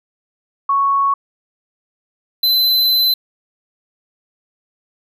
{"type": "tone pair in turn", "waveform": ["sine", "square"], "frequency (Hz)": [1108.7, 4043], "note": ["C#6", "B7"], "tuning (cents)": [0, 40], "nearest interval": "octave + minor seventh", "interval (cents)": 2240, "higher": "second", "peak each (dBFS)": -12, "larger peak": "neither", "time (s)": [[0.69, 1.14], [2.43, 3.14]], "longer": "second", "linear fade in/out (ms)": 5, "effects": []}